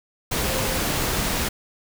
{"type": "tone in noise", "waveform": "sine", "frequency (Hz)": 523.3, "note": "C5", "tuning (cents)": 0, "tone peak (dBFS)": -31, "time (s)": [0.46, 0.78], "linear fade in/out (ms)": 10, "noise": "pink", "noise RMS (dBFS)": -24, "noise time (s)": [0.31, 1.49], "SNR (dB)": -10, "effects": []}